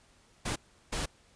pink noise bursts at uneven times, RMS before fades -33 dBFS, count 2, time 0.45-0.56 / 0.92-1.06 s, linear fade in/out 10 ms, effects pink hiss -63 dBFS RMS until 1.35 s + resampled to 22050 Hz

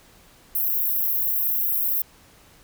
pink high-pass noise, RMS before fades -23 dBFS, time 0.55-2.02 s, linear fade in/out 5 ms, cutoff 12000 Hz, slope 96 dB/octave, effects pink hiss -53 dBFS RMS until 2.63 s

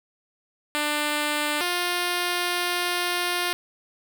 5% pulse tone pair in turn, 297.3 / 353.6 Hz, D4 / F4, +21 / +22 cents, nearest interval minor third, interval 301 cents, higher second, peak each -12 dBFS, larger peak neither, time 0.75-1.61 / 1.61-3.53 s, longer second, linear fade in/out 0 ms, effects none

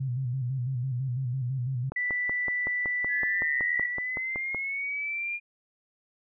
sine tone with vibrato, 127.7 Hz, C3, 42 cents flat, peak -27 dBFS, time 0-1.9 s, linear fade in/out 10 ms, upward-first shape square, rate 6 Hz, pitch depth 78 cents each way
click train, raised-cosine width 1 ms, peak -22 dBFS, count 15, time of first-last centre 1.92-4.547 s, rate 5.33 Hz
sine tone, 1975.5 Hz, B6, in tune, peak -26 dBFS, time 1.96-3.86 s, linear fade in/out 5 ms
sine linear sweep, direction up, 1699 to 2417 Hz, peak -29 dBFS, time 3.08-5.4 s, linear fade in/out 50 ms
effects none

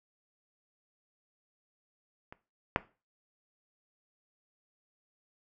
clicks, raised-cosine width 0.5 ms, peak -30 / -9 dBFS, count 2, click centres 2.325 / 2.761 s, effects noise-tail reverb RT60 0.3 s tail -17 dB re dry

